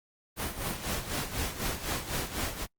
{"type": "noise with tremolo", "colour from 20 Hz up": "pink", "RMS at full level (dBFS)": -31, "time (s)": [0.36, 2.67], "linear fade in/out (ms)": 50, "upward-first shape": "sine", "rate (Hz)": 4, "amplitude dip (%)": 70, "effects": ["noise-tail reverb RT60 0.1 s tail -25 dB re dry", "Opus 32 kbps"]}